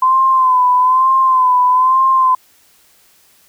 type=tone with vibrato; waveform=sine; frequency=1026 Hz; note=C6; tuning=34 cents flat; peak=-8 dBFS; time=0.02-2.35 s; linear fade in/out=5 ms; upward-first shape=sine; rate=1.1 Hz; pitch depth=53 cents each way; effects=white hiss -51 dBFS RMS until 3.48 s